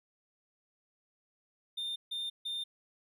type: tone bursts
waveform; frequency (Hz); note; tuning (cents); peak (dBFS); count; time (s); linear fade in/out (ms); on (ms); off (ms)
triangle; 3616; A7; +47; -33; 3; 1.77-2.64; 10; 190; 150
effects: none